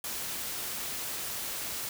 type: noise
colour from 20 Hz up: white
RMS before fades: -36 dBFS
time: 0.04-1.89 s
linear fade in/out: 2 ms
effects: none